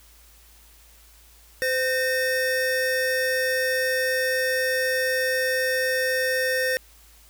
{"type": "tone pair together", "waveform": "square", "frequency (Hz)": [514, 1831.7], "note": ["C5", "A#6"], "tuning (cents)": [-31, -31], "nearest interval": "octave + minor seventh", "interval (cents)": 2200, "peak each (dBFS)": -25, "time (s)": [1.62, 6.77], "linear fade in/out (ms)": 0, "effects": ["added 55 Hz sine -53 dBFS peak until 7.29 s", "white hiss -54 dBFS RMS until 7.29 s"]}